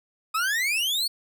40% pulse exponential sweep, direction up, 1244.5 to 4526 Hz, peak -22 dBFS, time 0.34-1.08 s, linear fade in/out 10 ms, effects none

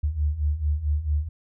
sine beating tone pair, 71.8 / 76.3 Hz, D2 / D#2, -39 / -33 cents, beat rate 4.5 Hz, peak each -27 / -23 dBFS, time 0.03-1.29 s, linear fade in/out 10 ms, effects none

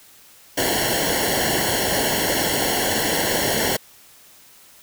pink noise with comb filter, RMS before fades -21 dBFS, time 0.57-3.77 s, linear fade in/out 10 ms, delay 0.81 ms, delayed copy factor -0.95, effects white hiss -49 dBFS RMS until 4.82 s

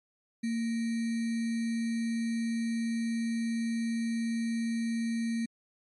sine tone with sample-and-hold, 229.3 Hz, A#3, 28 cents flat, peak -28 dBFS, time 0.43-5.46 s, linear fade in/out 10 ms, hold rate 2100 Hz, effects MP3 48 kbps

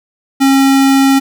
square tone, 271.4 Hz, C#4, 36 cents flat, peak -7 dBFS, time 0.4-1.2 s, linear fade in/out 20 ms, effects none

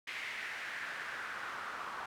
pink noise with band-pass filter sweep, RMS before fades -42 dBFS, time 0.07-2.06 s, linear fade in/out 5 ms, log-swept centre 2200 to 1200 Hz, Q 3.1, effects none

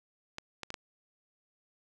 clicks, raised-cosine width 0.2 ms, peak -21 dBFS, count 4, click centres 0.384 / 0.633 / 0.704 / 0.742 s, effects none

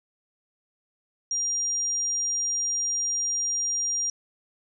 sine tone, 5700 Hz, F8, 34 cents sharp, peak -24 dBFS, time 1.31-4.1 s, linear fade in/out 2 ms, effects none

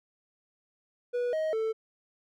triangle tone with pitch steps, 487.5 / 629 / 442.9 Hz, B4 / D#5 / A4, -23 / +19 / +11 cents, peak -25 dBFS, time 1.13-1.73 s, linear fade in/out 20 ms, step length 200 ms, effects none

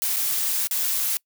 blue noise with dropouts, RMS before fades -24 dBFS, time 0.02-1.17 s, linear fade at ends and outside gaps 0 ms, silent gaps 0.162-0.167 / 0.671-0.711 s, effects noise-tail reverb RT60 0.1 s tail -25 dB re dry

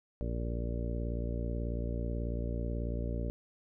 harmonic tone, 58.27 Hz, A#1, in tune, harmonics 1 / 2 / 3 / 4 / 5 / 6 / 7 / 8 / 10, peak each -34 / -39 / -44 / -43 / -46 / -48 / -48 / -46 / -46 dBFS, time 0.21-3.3 s, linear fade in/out 0 ms, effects none

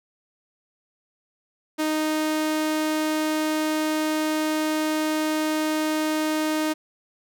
sawtooth tone, 310 Hz, D#4, 6 cents flat, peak -18 dBFS, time 1.78-6.74 s, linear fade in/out 20 ms, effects none

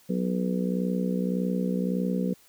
harmonic tone, 61.74 Hz, B1, in tune, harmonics 3 / 4 / 5 / 6 / 7 / 8, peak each -26 / -31 / -40 / -41 / -36 / -34 dBFS, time 0.09-2.34 s, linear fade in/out 10 ms, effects white hiss -58 dBFS RMS until 2.48 s

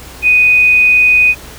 sine tone, 2489 Hz, D#7, in tune, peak -5 dBFS, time 0.22-1.35 s, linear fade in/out 50 ms, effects added 60 Hz sine -35 dBFS peak until 1.58 s + pink hiss -33 dBFS RMS until 1.58 s

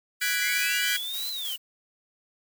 blue noise with tremolo, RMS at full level -35 dBFS, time 0.2-1.58 s, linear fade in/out 50 ms, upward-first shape square, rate 3.2 Hz, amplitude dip 40%
sawtooth chord, G# half-diminished seventh, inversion third, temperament equal, 1480 / 1661.2 / 1975.5 / 2349 Hz, F#6 / G#6 / B6 / D7, 0 / 0 / 0 / 0 cents, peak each -27 dBFS, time 0.21-0.97 s, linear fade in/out 10 ms
sine linear two-way sweep, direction up then down, 1954 to 4107 to 2896 Hz, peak -31 dBFS, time 0.4-1.56 s, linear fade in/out 2 ms, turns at 1.3 s
effects none

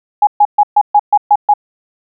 sine tone bursts, 830 Hz, G#5, 1 cent flat, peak -4 dBFS, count 8, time 0.22-1.538 s, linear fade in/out 5 ms, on 51 ms, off 130 ms, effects none

